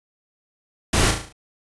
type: noise with echo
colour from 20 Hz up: pink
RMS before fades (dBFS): -19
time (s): 0.93-1.11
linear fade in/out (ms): 5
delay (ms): 36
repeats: 6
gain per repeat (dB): -5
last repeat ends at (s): 1.326
effects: resampled to 24000 Hz